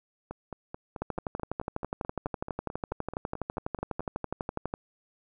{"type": "two click trains", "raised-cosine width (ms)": 1, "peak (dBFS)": [-23, -17], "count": [18, 46], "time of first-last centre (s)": [[0.31, 4.006], [1.02, 4.739]], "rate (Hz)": [4.6, 12.1], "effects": []}